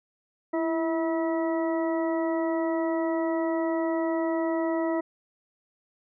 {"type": "harmonic tone with a mistuned harmonic", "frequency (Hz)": 323.8, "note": "E4", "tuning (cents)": -31, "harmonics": [1, 2, 3, 4, 6], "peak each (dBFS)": [-26, -29, -35, -40, -40], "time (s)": [0.53, 5.01], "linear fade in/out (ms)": 10, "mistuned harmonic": 1, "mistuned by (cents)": 40, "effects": []}